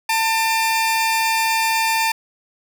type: tone pair together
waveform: sawtooth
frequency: 896 / 2392 Hz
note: A5 / D7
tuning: +31 / +31 cents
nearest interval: octave + perfect fourth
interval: 1700 cents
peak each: -14 / -19 dBFS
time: 0.09-2.12 s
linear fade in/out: 5 ms
effects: none

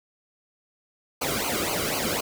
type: noise with flanger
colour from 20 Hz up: pink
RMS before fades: -27 dBFS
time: 1.21-2.21 s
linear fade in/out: 10 ms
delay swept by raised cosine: 0.55 to 1.18 ms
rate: 4 Hz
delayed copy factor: -0.95
effects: none

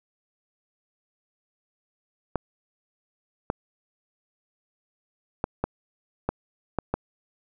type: clicks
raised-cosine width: 1 ms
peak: -10 dBFS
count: 7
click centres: 2.357 / 3.501 / 5.441 / 5.64 / 6.29 / 6.787 / 6.94 s
effects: none

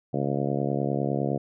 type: harmonic tone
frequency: 69.9 Hz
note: C#2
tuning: 15 cents sharp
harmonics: 2 / 3 / 4 / 5 / 6 / 7 / 8 / 9 / 10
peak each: -29 / -31 / -32 / -33 / -34 / -34 / -35 / -36 / -36 dBFS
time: 0.13-1.38 s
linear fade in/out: 10 ms
effects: none

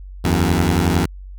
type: beating tone pair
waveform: 15% pulse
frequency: 80 / 91 Hz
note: D#2 / F#2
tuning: +49 / -28 cents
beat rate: 11 Hz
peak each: -11 dBFS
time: 0.24-1.06 s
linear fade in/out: 10 ms
effects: added 47 Hz sine -32 dBFS peak until 1.38 s

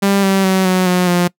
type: tone with pitch steps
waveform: sawtooth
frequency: 198 / 193.48 / 189.06 / 184.74 / 180.52 / 176.4 Hz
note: G3 / G3 / F#3 / F#3 / F#3 / F3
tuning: +18 / -22 / +38 / -2 / -42 / +18 cents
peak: -7 dBFS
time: 0.02-1.28 s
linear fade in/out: 10 ms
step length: 210 ms
effects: noise-tail reverb RT60 0.1 s tail -23 dB re dry

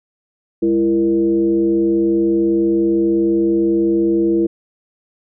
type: tone with frequency modulation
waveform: sine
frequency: 335.3 Hz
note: E4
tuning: 30 cents sharp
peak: -12 dBFS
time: 0.62-4.47 s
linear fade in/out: 10 ms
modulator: 131 Hz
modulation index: 0.66
effects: none

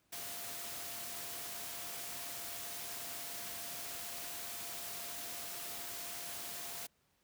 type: tone in noise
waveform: sine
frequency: 694 Hz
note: F5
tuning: 11 cents flat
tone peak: -55 dBFS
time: 0.12-6.87 s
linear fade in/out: 10 ms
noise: white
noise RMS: -44 dBFS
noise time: 0.12-6.87 s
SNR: -14 dB
effects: pink hiss -75 dBFS RMS until 7.23 s + high-pass 60 Hz 12 dB/octave

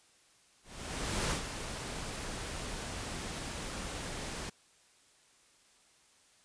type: noise with ADSR envelope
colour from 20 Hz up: pink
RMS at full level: -32 dBFS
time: 0.63-4.5 s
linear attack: 680 ms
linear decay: 100 ms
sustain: -8 dB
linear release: 11 ms
effects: white hiss -65 dBFS RMS until 6.44 s + resampled to 22050 Hz

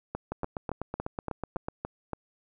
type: two click trains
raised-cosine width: 1 ms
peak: -18 / -18 dBFS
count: 8 / 12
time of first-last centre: 0.15-2.133 / 0.32-1.685 s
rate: 3.53 / 8.06 Hz
effects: none

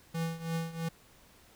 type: tone with tremolo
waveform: square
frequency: 164.81 Hz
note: E3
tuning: in tune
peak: -30 dBFS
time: 0.14-0.89 s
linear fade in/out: 10 ms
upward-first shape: triangle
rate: 3 Hz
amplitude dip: 85%
effects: pink hiss -60 dBFS RMS until 1.55 s

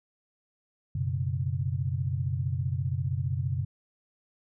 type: chord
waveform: sine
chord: F# suspended fourth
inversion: none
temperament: equal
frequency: 92.5 / 123.47 / 138.59 Hz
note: F#2 / B2 / C#3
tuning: 0 / 0 / 0 cents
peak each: -31 dBFS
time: 0.95-3.65 s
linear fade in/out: 5 ms
effects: none

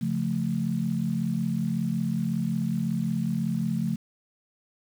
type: chord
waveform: sine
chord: Db augmented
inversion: none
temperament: equal with one note detuned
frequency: 138.19 / 174.61 / 220 Hz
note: Db3 / F3 / A3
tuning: -5 / 0 / 0 cents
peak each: -31 / -28 / -28 dBFS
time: 0.01-3.96 s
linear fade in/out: 10 ms
effects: 8-bit

